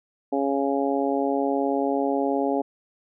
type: harmonic tone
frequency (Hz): 138.59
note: C#3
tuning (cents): 0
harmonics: 2 / 3 / 4 / 5 / 6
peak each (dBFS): -25 / -27 / -28 / -29 / -30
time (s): 0.32-2.62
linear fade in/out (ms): 10
effects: none